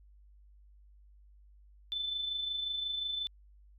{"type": "tone with amplitude modulation", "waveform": "sine", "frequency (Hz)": 3520, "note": "A7", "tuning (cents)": 0, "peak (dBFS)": -31, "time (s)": [1.92, 3.27], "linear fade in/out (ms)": 0, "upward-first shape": "sine", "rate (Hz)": 25.6, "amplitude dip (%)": 45, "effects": ["added 50 Hz sine -56 dBFS peak until 3.78 s"]}